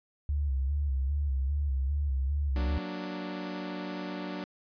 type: tone with vibrato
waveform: sine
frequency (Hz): 69.4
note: C#2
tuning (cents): +3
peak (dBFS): -26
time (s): 0.29-2.78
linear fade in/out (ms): 0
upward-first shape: square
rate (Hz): 2.5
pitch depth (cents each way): 73
type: chord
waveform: sawtooth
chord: Gb augmented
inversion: none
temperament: equal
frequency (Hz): 185 / 233.1 / 293.7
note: Gb3 / Bb3 / D4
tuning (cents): 0 / 0 / 0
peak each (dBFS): -34 / -40 / -34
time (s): 2.56-4.44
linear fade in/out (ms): 0
effects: resampled to 11025 Hz